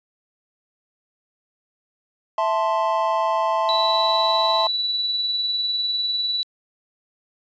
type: chord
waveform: triangle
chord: A minor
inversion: second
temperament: equal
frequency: 659.3 / 880 / 1046.5 Hz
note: E5 / A5 / C6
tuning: 0 / 0 / 0 cents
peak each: -21 dBFS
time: 2.38-4.67 s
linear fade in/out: 2 ms
type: tone with tremolo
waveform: sine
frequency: 3947 Hz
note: B7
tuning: 2 cents flat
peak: -19 dBFS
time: 3.69-6.43 s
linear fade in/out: 0 ms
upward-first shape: sine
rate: 20 Hz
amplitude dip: 35%
effects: resampled to 16000 Hz